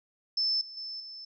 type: tone with level steps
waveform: sine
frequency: 5274 Hz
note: E8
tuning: in tune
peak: -25 / -42 / -36 / -41 dBFS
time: 0.37-1.25 s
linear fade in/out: 5 ms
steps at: 0.61 / 0.77 / 1 s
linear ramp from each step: 2 ms
effects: none